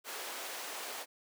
pink high-pass noise, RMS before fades -42 dBFS, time 0.04-1.06 s, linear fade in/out 50 ms, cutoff 470 Hz, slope 12 dB/octave, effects high-pass 300 Hz 12 dB/octave

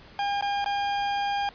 40% pulse tone with dropouts, 807 Hz, G#5, 50 cents flat, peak -24 dBFS, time 0.19-1.49 s, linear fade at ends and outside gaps 1 ms, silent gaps 0.411-0.424 / 0.644-0.66 s, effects pink hiss -50 dBFS RMS until 1.54 s + resampled to 11025 Hz

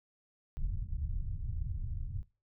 pink low-pass noise, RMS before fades -36 dBFS, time 0.57-2.23 s, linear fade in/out 0 ms, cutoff 110 Hz, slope 24 dB/octave, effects noise-tail reverb RT60 0.3 s tail -20 dB re dry

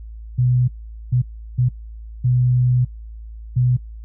sine tone bursts at uneven times, 124.9 Hz, B2, 20 cents sharp, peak -13 dBFS, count 5, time 0.38-0.68 / 1.12-1.22 / 1.58-1.69 / 2.24-2.85 / 3.56-3.77 s, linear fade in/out 10 ms, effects noise-tail reverb RT60 0.1 s tail -22 dB re dry + added 55 Hz sine -32 dBFS peak until 4.04 s

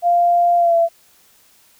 sine tone with pitch glide, 696 to 673.1 Hz, F5 to E5, -6 to +36 cents, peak -11 dBFS, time 0.02-0.89 s, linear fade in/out 50 ms, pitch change -58 cents, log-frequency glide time 0.57-0.76 s, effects white hiss -53 dBFS RMS until 1.79 s

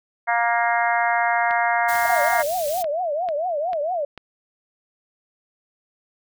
harmonic tone, 234.8 Hz, A#3, 13 cents sharp, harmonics 3 / 4 / 5 / 6 / 7 / 8 / 9, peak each -21 / -24 / -30 / -28 / -26 / -28 / -28 dBFS, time 0.27-2.43 s, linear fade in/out 20 ms
click train, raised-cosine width 0.3 ms, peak -20 dBFS, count 7, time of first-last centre 1.51-4.177 s, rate 2.25 Hz
white band-stop noise, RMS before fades -33 dBFS, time 1.88-2.83 s, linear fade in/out 10 ms, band 140 to 3400 Hz, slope 12 dB/octave
sine tone with vibrato, 653 Hz, E5, 17 cents flat, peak -21 dBFS, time 2.05-4.05 s, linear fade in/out 5 ms, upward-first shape triangle, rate 4.4 Hz, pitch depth 260 cents each way
effects none

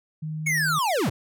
sine tone, 155.56 Hz, D#3, in tune, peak -28 dBFS, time 0.22-0.79 s, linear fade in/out 10 ms
square linear sweep, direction down, 2241 to 79.3 Hz, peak -22 dBFS, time 0.46-1.1 s, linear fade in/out 10 ms
click train, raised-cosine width 0.2 ms, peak -28 dBFS, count 4, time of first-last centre 0.47-0.793 s, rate 9.3 Hz
effects none

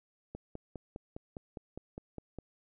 click train, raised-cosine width 2 ms, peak -28 dBFS, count 11, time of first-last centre 0.35-2.387 s, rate 4.91 Hz, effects none

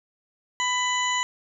harmonic tone, 996 Hz, B5, 14 cents sharp, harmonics 1 / 2 / 3 / 4 / 6 / 7, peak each -26 / -27 / -30 / -36 / -42 / -31 dBFS, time 0.6-1.23 s, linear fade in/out 0 ms, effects none

